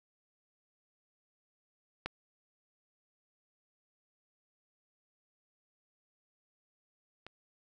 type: clicks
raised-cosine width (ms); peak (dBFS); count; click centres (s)
0.3; -19 / -30; 2; 2.06 / 7.266
effects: none